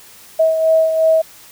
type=beating tone pair; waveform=sine; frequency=642 / 644.8 Hz; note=E5 / E5; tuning=-46 / -38 cents; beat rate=2.8 Hz; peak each=-11 / -20 dBFS; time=0.39-1.22 s; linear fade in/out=10 ms; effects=white hiss -42 dBFS RMS until 1.51 s